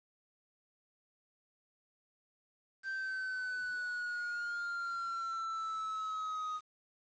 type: exponential sweep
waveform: triangle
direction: down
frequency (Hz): 1566 to 1244.5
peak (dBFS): -34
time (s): 2.83-6.61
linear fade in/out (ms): 50
effects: resampled to 16000 Hz + 10-bit